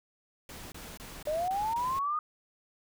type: noise bursts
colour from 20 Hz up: pink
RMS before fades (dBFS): -45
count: 6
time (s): 0.49-1.99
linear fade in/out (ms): 2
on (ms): 230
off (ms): 24
type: linear sweep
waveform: sine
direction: up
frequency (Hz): 587.3 to 1244.5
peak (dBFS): -28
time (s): 1.27-2.19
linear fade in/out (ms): 2
effects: none